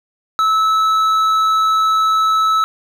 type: tone with hard clipping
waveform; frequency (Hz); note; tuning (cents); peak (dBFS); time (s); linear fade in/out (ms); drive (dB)
sine; 1303; E6; -20; -13; 0.39-2.64; 0; 6
effects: none